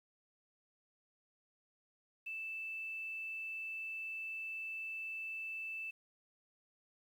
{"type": "tone with quantisation", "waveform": "sine", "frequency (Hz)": 2642, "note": "E7", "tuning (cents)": 3, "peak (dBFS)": -40, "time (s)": [2.26, 5.91], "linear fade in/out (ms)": 10, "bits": 11, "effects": []}